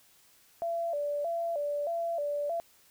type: tone with vibrato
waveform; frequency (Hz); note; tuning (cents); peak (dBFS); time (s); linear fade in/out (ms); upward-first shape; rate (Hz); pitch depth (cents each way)
sine; 627; D#5; +13; -29; 0.62-2.6; 0; square; 1.6; 130
effects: white hiss -62 dBFS RMS until 2.9 s